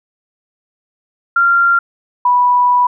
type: tone pair in turn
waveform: sine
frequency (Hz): 1385 / 983.3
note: F6 / B5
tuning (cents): -15 / -8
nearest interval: tritone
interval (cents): 593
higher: first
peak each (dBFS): -8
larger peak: neither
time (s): 1.36-1.79 / 2.25-2.87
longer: second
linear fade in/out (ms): 5
effects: none